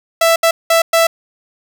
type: tone bursts at uneven times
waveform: sawtooth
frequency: 662 Hz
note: E5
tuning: 7 cents sharp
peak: -5 dBFS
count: 4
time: 0.21-0.36 / 0.43-0.51 / 0.7-0.82 / 0.93-1.07 s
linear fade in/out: 5 ms
effects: none